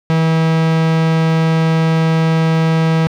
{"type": "tone", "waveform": "45% pulse", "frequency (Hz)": 161.6, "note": "E3", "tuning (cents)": -34, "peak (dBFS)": -11, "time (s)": [0.1, 3.07], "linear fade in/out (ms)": 0, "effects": ["low-pass 4000 Hz 12 dB/octave", "7-bit"]}